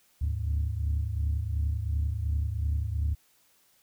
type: tone cluster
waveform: sine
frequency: 71.9 / 74.7 / 104.9 Hz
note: D2 / D2 / G#2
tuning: -36 / +30 / +18 cents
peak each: -33 / -27 / -31 dBFS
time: 0.21-3.15 s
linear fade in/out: 10 ms
effects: tanh soft clip ceiling -20 dBFS + white hiss -65 dBFS RMS until 3.82 s